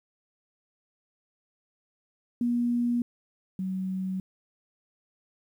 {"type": "tone pair in turn", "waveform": "sine", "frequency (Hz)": [240, 188.1], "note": ["B3", "F#3"], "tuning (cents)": [-49, 29], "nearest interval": "major third", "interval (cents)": 422, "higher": "first", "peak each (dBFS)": [-23, -28], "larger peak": "first", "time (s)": [[2.41, 3.02], [3.59, 4.2]], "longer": "neither", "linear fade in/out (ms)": 2, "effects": ["10-bit"]}